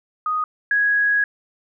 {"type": "tone pair in turn", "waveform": "sine", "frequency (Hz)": [1244.5, 1661.2], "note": ["D#6", "G#6"], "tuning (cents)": [0, 0], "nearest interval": "perfect fourth", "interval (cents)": 500, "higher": "second", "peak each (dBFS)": [-19, -15], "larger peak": "second", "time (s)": [[0.26, 0.44], [0.71, 1.24]], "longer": "second", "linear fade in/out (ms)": 2, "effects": []}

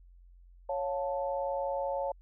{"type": "chord", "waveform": "sine", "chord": "Db augmented", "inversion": "none", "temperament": "equal with one note detuned", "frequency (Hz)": [554.4, 705.3, 880], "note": ["Db5", "F5", "A5"], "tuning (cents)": [0, 17, 0], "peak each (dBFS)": [-32, -38, -36], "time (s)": [0.69, 2.12], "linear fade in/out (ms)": 5, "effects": ["added 44 Hz sine -53 dBFS peak until 2.21 s"]}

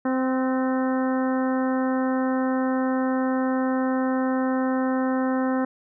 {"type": "harmonic tone with a mistuned harmonic", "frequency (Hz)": 260, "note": "C4", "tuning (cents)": -11, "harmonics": [1, 2, 3, 4, 5, 6, 7], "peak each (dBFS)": [-22, -28, -32, -34, -36, -38, -39], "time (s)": [0.05, 5.65], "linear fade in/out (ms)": 5, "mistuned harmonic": 6, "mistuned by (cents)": -32, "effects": []}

